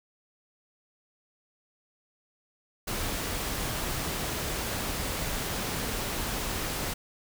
pink noise, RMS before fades -32 dBFS, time 2.87-6.94 s, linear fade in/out 10 ms, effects none

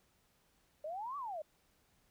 sine exponential two-way sweep, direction up then down, 587.3 to 1176 to 587.3 Hz, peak -39 dBFS, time 0.84-1.42 s, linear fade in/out 5 ms, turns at 1.17 s, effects pink hiss -73 dBFS RMS until 2.1 s

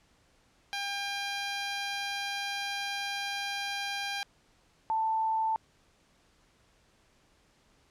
10% pulse / sine tone pair in turn, 801 / 885.6 Hz, G5 / A5, +37 / +11 cents, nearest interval major second, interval 174 cents, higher second, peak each -24 / -26 dBFS, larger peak first, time 0.73-4.23 / 4.9-5.56 s, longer first, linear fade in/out 0 ms, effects pink hiss -66 dBFS RMS until 7.9 s + low-pass 8000 Hz 12 dB/octave

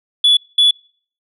sine tone bursts at uneven times, 3426 Hz, A7, 47 cents flat, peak -6 dBFS, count 2, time 0.24-0.37 / 0.58-0.71 s, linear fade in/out 5 ms, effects noise-tail reverb RT60 0.5 s tail -26 dB re dry + tanh soft clip ceiling -6 dBFS

